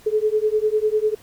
sine beating tone pair, 424.3 / 434.3 Hz, G#4 / A4, +37 / -23 cents, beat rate 10 Hz, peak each -20 dBFS, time 0.06-1.15 s, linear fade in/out 10 ms, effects pink hiss -50 dBFS RMS until 1.22 s

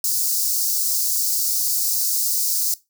white high-pass noise, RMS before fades -21 dBFS, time 0.04-2.74 s, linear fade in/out 2 ms, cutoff 4600 Hz, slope 48 dB/octave, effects noise-tail reverb RT60 0.2 s tail -18 dB re dry

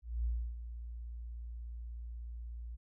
sine tone with ADSR envelope, 58.27 Hz, A#1, in tune, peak -30 dBFS, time 0.02-2.77 s, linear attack 230 ms, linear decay 300 ms, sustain -11 dB, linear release 26 ms, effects none

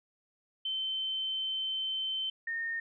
sine tone pair in turn, 3085 / 1834.4 Hz, G7 / A#6, -28 / -28 cents, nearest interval major sixth, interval 900 cents, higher first, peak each -31 / -32 dBFS, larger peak first, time 0.65-2.3 / 2.47-2.8 s, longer first, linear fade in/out 5 ms, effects none

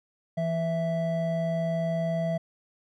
triangle tone pair together, 166.26 / 659.3 Hz, E3 / E5, +15 / 0 cents, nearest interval 2 octaves, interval 2385 cents, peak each -26 dBFS, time 0.37-2.38 s, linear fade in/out 10 ms, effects none

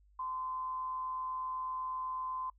sine tone with amplitude modulation, 1030 Hz, C6, 28 cents flat, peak -34 dBFS, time 0.19-2.5 s, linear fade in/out 5 ms, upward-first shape sine, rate 148 Hz, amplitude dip 35%, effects noise-tail reverb RT60 0.1 s tail -25 dB re dry + added 50 Hz sine -62 dBFS peak until 2.58 s

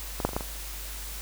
clicks, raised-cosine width 1 ms, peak -17 / -8 / -21 / -23 / -13 / -21 dBFS, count 6, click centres 0.202 / 0.25 / 0.291 / 0.333 / 0.365 / 0.408 s, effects added 50 Hz sine -38 dBFS peak until 1.21 s + white hiss -40 dBFS RMS until 1.21 s

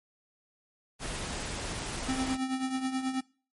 pink noise, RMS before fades -36 dBFS, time 0.99-2.38 s, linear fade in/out 50 ms
square tone with tremolo, 261.6 Hz, C4, in tune, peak -27 dBFS, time 2.08-3.21 s, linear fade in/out 10 ms, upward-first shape triangle, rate 9.3 Hz, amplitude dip 70%
effects noise-tail reverb RT60 0.4 s tail -23 dB re dry + MP3 48 kbps

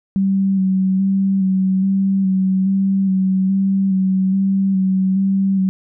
sine tone with vibrato, 191.6 Hz, G3, 39 cents flat, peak -13 dBFS, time 0.16-5.69 s, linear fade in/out 0 ms, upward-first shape square, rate 1.2 Hz, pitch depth 22 cents each way, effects none

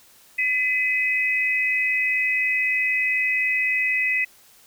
sine tone pair together, 2014 / 2537 Hz, B6 / D#7, +33 / +33 cents, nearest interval major third, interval 400 cents, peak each -22 dBFS, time 0.38-4.25 s, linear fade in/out 10 ms, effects white hiss -53 dBFS RMS until 4.66 s

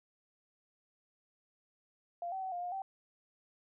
sine tone with pitch steps, 693 / 764 / 756 / 705 / 712 / 773 Hz, F5 / G5 / F#5 / F5 / F5 / G5, -14 / -45 / +37 / +16 / +33 / -24 cents, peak -36 dBFS, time 2.22-2.82 s, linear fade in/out 2 ms, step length 100 ms, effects none

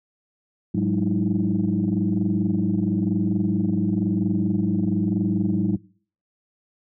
sine tone cluster, 105.3 / 183.4 / 204.4 / 306.2 / 330.6 Hz, G#2 / F#3 / G#3 / D#4 / E4, +24 / -15 / -27 / -28 / +5 cents, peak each -27 / -22 / -24 / -27 / -29 dBFS, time 0.74-5.77 s, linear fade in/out 10 ms, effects noise-tail reverb RT60 0.5 s tail -23 dB re dry + tanh soft clip ceiling -11 dBFS

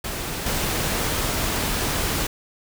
pink noise with level steps, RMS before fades -29 / -24 dBFS, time 0.04-2.27 s, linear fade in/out 5 ms, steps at 0.46 s, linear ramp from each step 5 ms, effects none

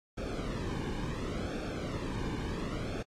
brown noise with flanger, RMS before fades -36 dBFS, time 0.17-3.03 s, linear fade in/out 10 ms, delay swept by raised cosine 1 to 1.54 ms, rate 0.7 Hz, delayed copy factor -0.75, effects low-pass 7000 Hz 12 dB/octave + AAC 48 kbps

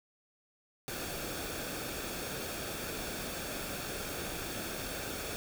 pink noise with comb filter, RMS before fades -39 dBFS, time 0.88-5.36 s, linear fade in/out 0 ms, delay 1 ms, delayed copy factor -0.5, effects none

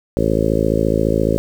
harmonic tone, 54.5 Hz, A1, 16 cents flat, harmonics 1 / 2 / 3 / 4 / 5 / 6 / 7 / 8 / 9 / 10, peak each -23 / -23 / -23 / -23 / -23 / -23 / -23 / -23 / -23 / -23 dBFS, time 0.17-1.38 s, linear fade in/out 0 ms, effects 7-bit

